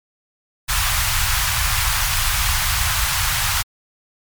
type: band-stop noise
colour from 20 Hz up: pink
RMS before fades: -19 dBFS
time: 0.68-3.63 s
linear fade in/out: 20 ms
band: 110 to 940 Hz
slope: 24 dB/octave
effects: MP3 96 kbps